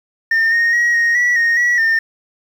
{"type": "tone with pitch steps", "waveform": "sine", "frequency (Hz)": [1811, 1855, 1901, 1868, 1945, 1858, 1934, 1811], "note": ["A6", "A#6", "A#6", "A#6", "B6", "A#6", "B6", "A6"], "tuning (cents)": [49, -9, 33, 3, -27, -6, -37, 49], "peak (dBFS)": -9, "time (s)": [0.31, 1.99], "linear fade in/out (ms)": 5, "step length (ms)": 210, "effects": ["tanh soft clip ceiling -10 dBFS", "7-bit"]}